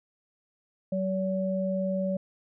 sine tone pair together, 189.4 / 569.5 Hz, F#3 / C#5, +41 / +47 cents, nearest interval octave + perfect fifth, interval 1906 cents, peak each -28 / -29 dBFS, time 0.92-2.17 s, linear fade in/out 5 ms, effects none

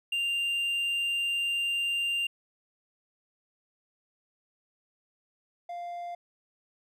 triangle tone pair in turn, 2789 / 697.2 Hz, F7 / F5, -3 / -3 cents, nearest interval 2 octaves, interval 2400 cents, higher first, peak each -25 / -33 dBFS, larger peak first, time 0.12-2.27 / 5.69-6.15 s, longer first, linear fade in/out 5 ms, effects none

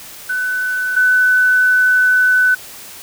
sine tone pair in turn, 1502 / 1502 Hz, F#6 / F#6, +26 / +26 cents, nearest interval unison, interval 0 cents, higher neither, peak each -16 / -9 dBFS, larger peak second, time 0.29-0.96 / 0.96-2.55 s, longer second, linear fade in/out 10 ms, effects white hiss -35 dBFS RMS until 3.02 s

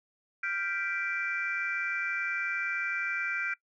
sine chord, G dominant seventh, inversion third, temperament equal, 1396.9 / 1568 / 1975.5 / 2349 Hz, F6 / G6 / B6 / D7, 0 / 0 / 0 / 0 cents, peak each -35 / -34 / -38 / -34 dBFS, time 0.43-3.54 s, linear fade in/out 5 ms, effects noise-tail reverb RT60 0.1 s tail -21 dB re dry + tanh soft clip ceiling -20 dBFS

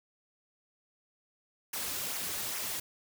white noise with flanger, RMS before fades -36 dBFS, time 1.73-2.8 s, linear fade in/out 5 ms, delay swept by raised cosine 0.23 to 4.53 ms, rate 2.4 Hz, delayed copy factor -0.55, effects none

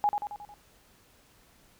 sine tone with echo, 828 Hz, G#5, 5 cents flat, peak -21 dBFS, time 0.04-0.09 s, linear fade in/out 0 ms, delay 90 ms, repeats 5, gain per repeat -5 dB, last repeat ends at 0.54 s, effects pink hiss -61 dBFS RMS until 1.79 s

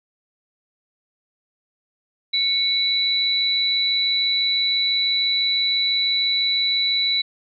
sine tone pair together, 2217 / 3953 Hz, C#7 / B7, 0 / +1 cents, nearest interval minor seventh, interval 1001 cents, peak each -26 / -18 dBFS, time 2.33-7.22 s, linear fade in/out 10 ms, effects none

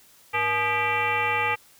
sine tone with frequency modulation, 1600 Hz, G6, 35 cents sharp, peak -21 dBFS, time 0.33-1.56 s, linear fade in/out 20 ms, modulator 374 Hz, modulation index 2.8, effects white hiss -55 dBFS RMS until 1.79 s

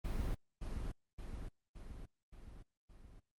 brown noise with echo, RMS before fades -37 dBFS, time 0.04-0.35 s, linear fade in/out 10 ms, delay 570 ms, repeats 5, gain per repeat -4 dB, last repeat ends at 3.2 s, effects Opus 24 kbps

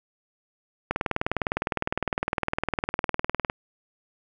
click train, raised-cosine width 0.5 ms, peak -9 dBFS, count 52, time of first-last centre 0.91-3.499 s, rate 19.7 Hz, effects none

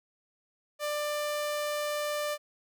sawtooth tone, 593 Hz, D5, 17 cents sharp, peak -26 dBFS, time 0.79-2.38 s, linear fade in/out 50 ms, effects none

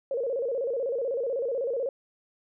sine tone with vibrato, 506 Hz, B4, 42 cents sharp, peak -26 dBFS, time 0.11-1.89 s, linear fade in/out 2 ms, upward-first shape square, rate 16 Hz, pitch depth 130 cents each way, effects none

